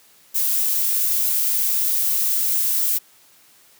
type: noise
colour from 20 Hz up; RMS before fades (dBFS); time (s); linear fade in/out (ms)
violet; -20; 0.34-2.99; 20
effects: white hiss -53 dBFS RMS until 3.79 s + high-pass 100 Hz 12 dB/octave